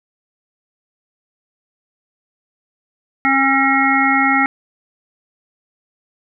harmonic tone, 271 Hz, C#4, 39 cents flat, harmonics 1 / 3 / 5 / 7 / 8, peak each -18 / -18 / -18 / -18 / -18 dBFS, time 3.25-4.46 s, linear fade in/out 0 ms, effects none

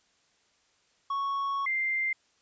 triangle / sine tone pair in turn, 1108.7 / 2093 Hz, C#6 / C7, 0 / 0 cents, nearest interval major seventh, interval 1100 cents, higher second, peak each -26 dBFS, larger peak neither, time 1.1-1.66 / 1.66-2.13 s, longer first, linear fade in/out 5 ms, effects white hiss -68 dBFS RMS until 2.41 s + resampled to 16000 Hz

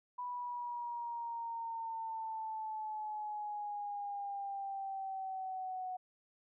sine exponential sweep, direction down, 987.8 to 737 Hz, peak -38 dBFS, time 0.18-5.97 s, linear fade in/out 10 ms, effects none

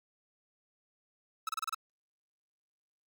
45% pulse tone bursts, 1300 Hz, E6, 24 cents flat, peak -32 dBFS, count 6, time 1.47-1.745 s, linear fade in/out 2 ms, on 20 ms, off 31 ms, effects Opus 48 kbps

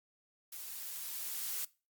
blue noise with level ramp, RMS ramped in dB -46 to -37 dBFS, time 0.52-1.65 s, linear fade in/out 5 ms, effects noise-tail reverb RT60 0.3 s tail -21 dB re dry + Opus 48 kbps

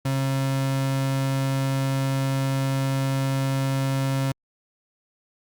35% pulse tone, 135 Hz, C#3, 45 cents flat, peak -20 dBFS, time 0.05-4.32 s, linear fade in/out 5 ms, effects Opus 48 kbps

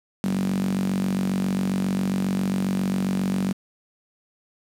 sawtooth tone with high-pass filter, 47.4 Hz, F#1, 43 cents sharp, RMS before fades -24 dBFS, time 0.23-3.53 s, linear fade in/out 10 ms, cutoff 200 Hz, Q 9.9, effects resampled to 32000 Hz + 7-bit

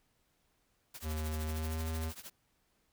white noise with tremolo, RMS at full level -45 dBFS, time 0.94-2.3 s, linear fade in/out 5 ms, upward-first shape triangle, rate 13 Hz, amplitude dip 95%
square tone with pitch glide, 77.78 to 80.06 Hz, D#2 to D#2, 0 to +50 cents, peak -35 dBFS, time 1.02-2.13 s, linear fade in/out 50 ms, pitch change +50 cents, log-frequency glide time 1.44-1.81 s
effects pink hiss -75 dBFS RMS until 2.92 s

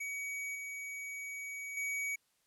square tone with level steps, 2260 Hz, C#7, 33 cents sharp, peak -38 / -41 / -35 dBFS, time 0-2.16 s, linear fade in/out 10 ms, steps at 0.55 / 1.77 s, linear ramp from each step 2 ms, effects white hiss -75 dBFS RMS until 2.46 s + low-pass 12000 Hz 12 dB/octave

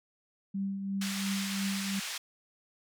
sine tone with tremolo, 196 Hz, G3, in tune, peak -29 dBFS, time 0.54-2 s, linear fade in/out 10 ms, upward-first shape triangle, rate 2.9 Hz, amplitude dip 50%
pink band-pass noise, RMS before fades -38 dBFS, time 1.01-2.18 s, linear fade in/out 5 ms, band 1800 to 8900 Hz, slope 12 dB/octave
effects none

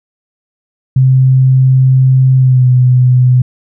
sine tone with pitch glide, 130.81 to 126.14 Hz, C3 to B2, 0 to +37 cents, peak -4 dBFS, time 0.96-3.42 s, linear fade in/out 5 ms, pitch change -63 cents, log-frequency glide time 2.37-2.67 s, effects none

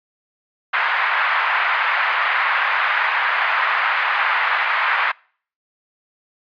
white band-pass noise, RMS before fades -19 dBFS, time 0.73-5.12 s, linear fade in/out 10 ms, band 870 to 2100 Hz, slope 24 dB/octave, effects noise-tail reverb RT60 0.5 s tail -26 dB re dry + resampled to 11025 Hz

